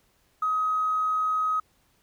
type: tone with tanh clipping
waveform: triangle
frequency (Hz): 1264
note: D#6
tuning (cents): +27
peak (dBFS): -22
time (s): 0.42-1.6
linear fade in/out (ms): 5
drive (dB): 2
effects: pink hiss -66 dBFS RMS until 2.02 s